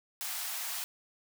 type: high-pass noise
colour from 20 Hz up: white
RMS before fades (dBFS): -37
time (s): 0.21-0.84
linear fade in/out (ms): 0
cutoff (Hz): 640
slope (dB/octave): 96
effects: none